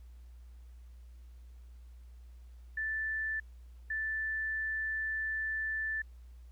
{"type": "tone bursts at uneven times", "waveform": "sine", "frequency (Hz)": 1760, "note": "A6", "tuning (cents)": 0, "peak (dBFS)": -32, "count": 2, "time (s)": [[2.77, 3.4], [3.9, 6.02]], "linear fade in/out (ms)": 5, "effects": ["added 60 Hz sine -49 dBFS peak until 6.51 s", "pink hiss -72 dBFS RMS until 6.51 s"]}